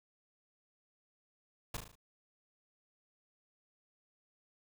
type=noise with echo; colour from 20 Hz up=pink; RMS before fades=-38 dBFS; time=1.74-1.77 s; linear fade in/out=5 ms; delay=37 ms; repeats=5; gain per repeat=-5 dB; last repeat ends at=1.955 s; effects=none

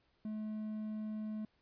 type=tone; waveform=triangle; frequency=215 Hz; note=A3; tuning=40 cents flat; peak=-36 dBFS; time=0.25-1.45 s; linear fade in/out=2 ms; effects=pink hiss -75 dBFS RMS until 1.61 s + resampled to 11025 Hz

